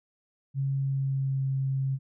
sine tone with pitch glide, 136.7 to 134.58 Hz, C#3 to C3, -24 to +49 cents, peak -25 dBFS, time 0.54-1.99 s, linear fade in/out 50 ms, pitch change -27 cents, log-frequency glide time 0.75-1.44 s, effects none

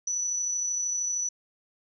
sine tone with amplitude modulation, 5940 Hz, F#8, 6 cents sharp, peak -25 dBFS, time 0.07-1.29 s, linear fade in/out 5 ms, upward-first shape sine, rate 33 Hz, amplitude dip 30%, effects none

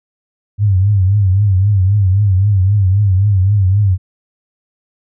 sine tone with vibrato, 98.2 Hz, G2, 4 cents sharp, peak -8 dBFS, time 0.58-3.98 s, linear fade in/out 50 ms, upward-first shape triangle, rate 3.8 Hz, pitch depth 140 cents each way, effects none

